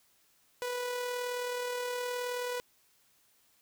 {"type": "tone with amplitude modulation", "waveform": "sawtooth", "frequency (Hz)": 492.2, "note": "B4", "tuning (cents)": -6, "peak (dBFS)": -28, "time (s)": [0.62, 2.6], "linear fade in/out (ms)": 0, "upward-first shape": "sine", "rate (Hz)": 39, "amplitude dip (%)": 30, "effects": ["white hiss -68 dBFS RMS until 3.61 s"]}